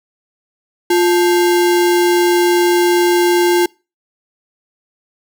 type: tone with sample-and-hold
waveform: sine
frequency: 351.2 Hz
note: F4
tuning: 10 cents sharp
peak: -9 dBFS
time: 0.9-3.66 s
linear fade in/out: 5 ms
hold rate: 1225 Hz
effects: noise-tail reverb RT60 0.3 s tail -26 dB re dry